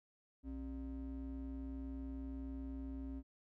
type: ring-modulated tone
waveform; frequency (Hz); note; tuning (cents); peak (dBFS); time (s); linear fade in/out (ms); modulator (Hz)
triangle; 164.81; E3; 0; -37; 0.43-3.23; 50; 104
effects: none